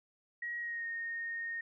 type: tone with pitch glide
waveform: sine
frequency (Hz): 1900 to 1849.1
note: A#6 to A#6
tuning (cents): +33 to -15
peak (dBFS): -36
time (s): 0.42-1.61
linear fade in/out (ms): 5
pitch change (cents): -48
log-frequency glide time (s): 0.59-0.86
effects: none